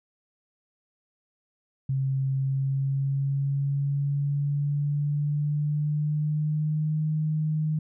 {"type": "tone with pitch glide", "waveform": "sine", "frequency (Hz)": [134.6, 154.61], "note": ["C3", "D#3"], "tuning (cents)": [49, -11], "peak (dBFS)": -23, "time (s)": [1.89, 7.79], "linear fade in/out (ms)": 5, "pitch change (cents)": 240, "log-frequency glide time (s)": [2.35, 7.03], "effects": []}